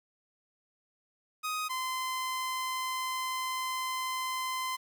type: tone pair in turn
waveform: sawtooth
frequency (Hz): 1252 / 1032.2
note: D#6 / C6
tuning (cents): +10 / -24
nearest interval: minor third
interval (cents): 334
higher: first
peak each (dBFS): -28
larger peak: neither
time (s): 1.43-1.69 / 1.69-4.77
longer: second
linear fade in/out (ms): 20
effects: 10-bit